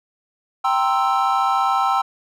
triangle chord, C dominant seventh, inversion second, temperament equal, 784 / 932.3 / 1046.5 / 1318.5 Hz, G5 / Bb5 / C6 / E6, 0 / 0 / 0 / 0 cents, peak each -18 / -23 / -21 / -19 dBFS, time 0.64-2.02 s, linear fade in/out 10 ms, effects none

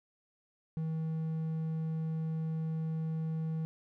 triangle tone, 160 Hz, D#3, 49 cents sharp, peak -30 dBFS, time 0.77-3.65 s, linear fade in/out 0 ms, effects none

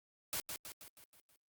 white noise with echo, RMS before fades -38 dBFS, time 0.33-0.4 s, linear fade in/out 0 ms, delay 160 ms, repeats 6, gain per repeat -5 dB, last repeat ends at 1.36 s, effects Opus 48 kbps

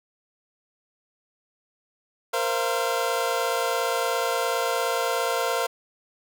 25% pulse chord, Bb suspended second, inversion none, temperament equal with one note detuned, 466.2 / 523.3 / 684.5 Hz, Bb4 / C5 / F5, 0 / 0 / -35 cents, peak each -24 dBFS, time 2.33-5.67 s, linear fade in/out 10 ms, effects none

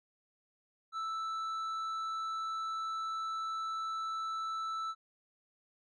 sine tone with tanh clipping, 1318.5 Hz, E6, in tune, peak -36 dBFS, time 0.92-4.95 s, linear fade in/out 50 ms, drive 7 dB, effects none

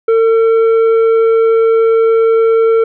triangle tone with tanh clipping, 451.7 Hz, A4, 45 cents sharp, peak -8 dBFS, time 0.08-2.84 s, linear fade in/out 5 ms, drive 11 dB, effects none

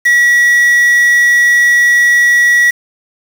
triangle tone with quantisation, 1929 Hz, B6, 41 cents flat, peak -4 dBFS, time 0.05-2.71 s, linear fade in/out 10 ms, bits 4, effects none

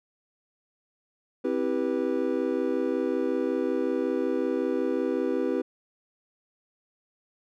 triangle chord, C major seventh, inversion none, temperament just, 261.6 / 327 / 392.4 / 490.5 Hz, C4 / E4 / G4 / B4, 0 / -14 / +2 / -12 cents, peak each -28 dBFS, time 1.44-5.62 s, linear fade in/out 10 ms, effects none

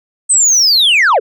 sine linear sweep, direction down, 8372 to 370 Hz, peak -4 dBFS, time 0.29-1.2 s, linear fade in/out 20 ms, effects tanh soft clip ceiling -6 dBFS

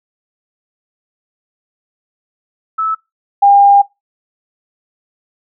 sine tone pair in turn, 1306 / 803.5 Hz, E6 / G5, -17 / +43 cents, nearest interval minor sixth, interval 840 cents, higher first, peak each -13 / -4 dBFS, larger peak second, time 2.78-2.95 / 3.42-3.82 s, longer second, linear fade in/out 10 ms, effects noise-tail reverb RT60 0.2 s tail -21 dB re dry

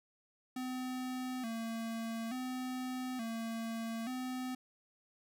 square tone with vibrato, 240.6 Hz, B3, 45 cents flat, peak -38 dBFS, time 0.56-4.55 s, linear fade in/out 5 ms, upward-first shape square, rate 0.57 Hz, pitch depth 100 cents each way, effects none

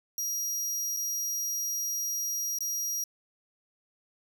sawtooth tone with dropouts, 5720 Hz, F8, 41 cents sharp, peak -27 dBFS, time 0.18-3.04 s, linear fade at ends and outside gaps 2 ms, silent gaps 0.966-0.97 / 2.587-2.606 s, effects none

